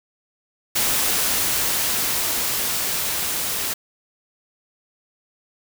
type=noise with level ramp; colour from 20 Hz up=white; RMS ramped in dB=-20 to -25 dBFS; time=0.75-3.74 s; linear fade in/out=10 ms; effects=none